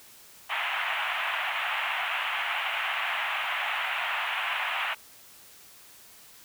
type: band-pass noise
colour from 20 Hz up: white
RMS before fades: -30 dBFS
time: 0.49-4.95 s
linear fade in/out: 20 ms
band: 690 to 3000 Hz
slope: 48 dB/octave
effects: white hiss -52 dBFS RMS until 6.44 s